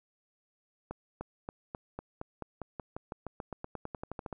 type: accelerating click train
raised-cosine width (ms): 1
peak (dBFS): -24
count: 23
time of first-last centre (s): 0.91-4.327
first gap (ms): 300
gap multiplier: 0.93
effects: none